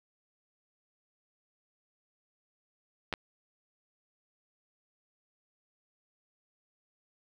clicks, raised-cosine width 0.3 ms, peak -17 dBFS, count 2, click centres 3.127 / 3.138 s, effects 8-bit

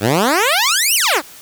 10% pulse exponential two-way sweep, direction up then down, 92.5 to 3104 to 249.5 Hz, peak -4 dBFS, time 0-1.22 s, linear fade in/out 50 ms, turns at 0.95 s, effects white hiss -39 dBFS RMS until 1.41 s

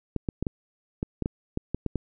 clicks, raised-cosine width 3 ms, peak -14 dBFS, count 11, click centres 0.163 / 0.288 / 0.426 / 0.468 / 1.029 / 1.223 / 1.259 / 1.574 / 1.746 / 1.863 / 1.957 s, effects none

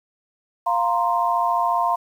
sine chord, F suspended fourth, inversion none, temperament equal, 698.5 / 932.3 / 1046.5 Hz, F5 / Bb5 / C6, 0 / 0 / 0 cents, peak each -22 dBFS, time 0.66-1.96 s, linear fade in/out 10 ms, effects 8-bit

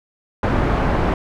pink low-pass noise, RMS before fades -18 dBFS, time 0.43-1.14 s, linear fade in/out 2 ms, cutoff 1300 Hz, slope 12 dB/octave, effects none

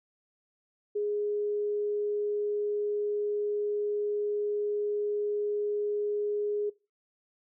sine tone, 415 Hz, G#4, 1 cent flat, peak -27 dBFS, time 0.95-6.7 s, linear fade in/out 10 ms, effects noise-tail reverb RT60 0.3 s tail -22 dB re dry

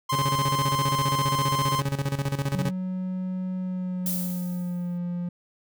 45% pulse tone, 1046.5 Hz, C6, in tune, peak -24 dBFS, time 0.09-1.81 s, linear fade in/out 10 ms
40% pulse tone with tremolo, 138.9 Hz, C#3, 4 cents sharp, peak -22 dBFS, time 0.12-2.71 s, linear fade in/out 10 ms, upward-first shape square, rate 15 Hz, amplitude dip 75%
triangle tone with pitch glide, 185 to 175.53 Hz, F#3 to F3, 0 to +9 cents, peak -25 dBFS, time 2.54-5.29 s, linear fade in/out 5 ms, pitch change -91 cents, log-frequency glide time 3.57-4.97 s
violet noise with exponential decay, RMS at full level -27 dBFS, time 4.06-4.98 s, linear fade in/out 2 ms, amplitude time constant 200 ms
effects none

